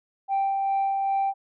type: tone with tremolo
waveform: sine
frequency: 784 Hz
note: G5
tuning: in tune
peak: -19 dBFS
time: 0.28-1.34 s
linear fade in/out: 50 ms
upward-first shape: sine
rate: 2.5 Hz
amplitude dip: 30%
effects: tanh soft clip ceiling -19 dBFS

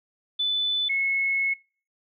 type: tone pair in turn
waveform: sine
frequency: 3498 / 2186 Hz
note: A7 / C#7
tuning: -11 / -25 cents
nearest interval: minor sixth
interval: 814 cents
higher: first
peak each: -22 dBFS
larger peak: neither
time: 0.39-0.89 / 0.89-1.54 s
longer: second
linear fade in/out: 10 ms
effects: noise-tail reverb RT60 0.4 s tail -23 dB re dry

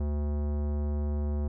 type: tone with tanh clipping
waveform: sine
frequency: 73.42 Hz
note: D2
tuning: in tune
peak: -29 dBFS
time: 0-1.48 s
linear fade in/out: 5 ms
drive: 18 dB
effects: none

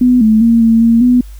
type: tone with pitch steps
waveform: sine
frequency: 249 / 218.1 / 230.9 / 226.8 / 230.4 / 247.3 Hz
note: B3 / A3 / A#3 / A#3 / A#3 / B3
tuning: +14 / -15 / -16 / -47 / -20 / +3 cents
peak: -5 dBFS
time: 0.01-1.21 s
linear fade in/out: 5 ms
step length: 200 ms
effects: added 50 Hz sine -28 dBFS peak until 1.39 s + white hiss -46 dBFS RMS until 1.39 s

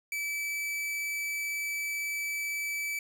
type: tone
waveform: 45% pulse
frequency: 2306 Hz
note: D7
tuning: 32 cents flat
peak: -31 dBFS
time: 0.12-2.99 s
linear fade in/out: 2 ms
effects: none

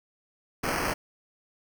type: noise with sample-and-hold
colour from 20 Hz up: white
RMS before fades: -29 dBFS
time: 0.63-0.94 s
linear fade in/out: 10 ms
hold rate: 3675 Hz
effects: none

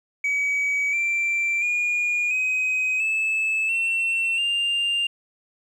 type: tone with pitch steps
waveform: sine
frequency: 2272 / 2352 / 2435 / 2521 / 2610 / 2702 / 2797 Hz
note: C#7 / D7 / D#7 / D#7 / E7 / E7 / F7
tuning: +42 / +2 / -38 / +22 / -18 / +42 / +2 cents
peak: -18 dBFS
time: 0.24-5.07 s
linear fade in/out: 5 ms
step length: 690 ms
effects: tanh soft clip ceiling -19 dBFS + 9-bit

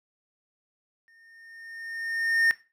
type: tone with exponential growth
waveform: triangle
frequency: 1827 Hz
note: A#6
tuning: 35 cents flat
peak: -15 dBFS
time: 1.08-2.51 s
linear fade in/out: 0 ms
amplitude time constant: 310 ms
effects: noise-tail reverb RT60 0.3 s tail -17 dB re dry

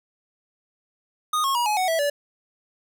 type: tone with pitch steps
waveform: square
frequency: 1236 / 1088.5 / 958.6 / 844.2 / 743.5 / 654.7 / 576.6 Hz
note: D#6 / C#6 / A#5 / G#5 / F#5 / E5 / D5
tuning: -12 / -32 / +48 / +28 / +8 / -12 / -32 cents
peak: -21 dBFS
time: 1.33-2.1 s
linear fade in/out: 5 ms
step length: 110 ms
effects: none

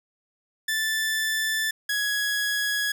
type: tone pair in turn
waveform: sawtooth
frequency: 1759 / 1670.2 Hz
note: A6 / G#6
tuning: -1 / +9 cents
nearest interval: minor second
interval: 90 cents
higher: first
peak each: -20 dBFS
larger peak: neither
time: 0.68-1.71 / 1.89-2.92 s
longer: neither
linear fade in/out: 5 ms
effects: none

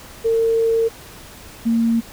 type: tone pair in turn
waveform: sine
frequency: 454.3 / 229.7 Hz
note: A#4 / A#3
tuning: -45 / -25 cents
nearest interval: octave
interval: 1180 cents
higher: first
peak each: -14 dBFS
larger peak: neither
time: 0.24-0.89 / 1.65-2.01 s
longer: first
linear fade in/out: 20 ms
effects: pink hiss -40 dBFS RMS until 2.12 s

